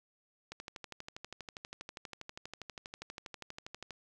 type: click train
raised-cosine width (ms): 0.2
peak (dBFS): -26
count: 43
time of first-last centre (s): 0.52-3.907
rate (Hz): 12.4
effects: none